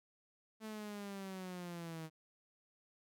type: linear sweep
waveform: sawtooth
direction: down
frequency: 220.3 to 157.1 Hz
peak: -40 dBFS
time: 0.6-2.1 s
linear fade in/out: 50 ms
effects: none